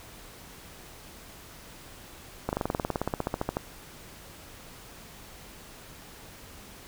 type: slowing click train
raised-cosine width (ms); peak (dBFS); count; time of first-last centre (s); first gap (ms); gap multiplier
1; -13; 20; 2.49-3.569; 39; 1.04
effects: pink hiss -48 dBFS RMS until 6.87 s